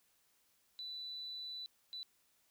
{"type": "tone bursts at uneven times", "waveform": "triangle", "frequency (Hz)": 3979, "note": "B7", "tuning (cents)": 12, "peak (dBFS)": -39, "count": 2, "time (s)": [[0.79, 1.66], [1.93, 2.03]], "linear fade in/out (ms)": 0, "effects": ["tanh soft clip ceiling -41 dBFS", "white hiss -74 dBFS RMS until 2.5 s"]}